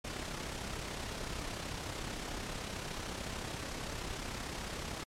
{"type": "noise with amplitude modulation", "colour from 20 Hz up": "pink", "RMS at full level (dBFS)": -38, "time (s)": [0.04, 5.04], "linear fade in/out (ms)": 10, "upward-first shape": "sine", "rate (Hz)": 33.5, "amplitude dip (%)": 45, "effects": ["low-pass 8000 Hz 12 dB/octave", "MP3 96 kbps"]}